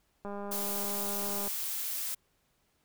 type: click train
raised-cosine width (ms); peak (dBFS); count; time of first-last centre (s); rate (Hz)
1; -27; 249; 0.25-1.478; 202
type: noise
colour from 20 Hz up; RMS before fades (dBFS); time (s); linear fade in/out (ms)
blue; -35; 0.51-2.15; 10
effects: pink hiss -73 dBFS RMS until 2.84 s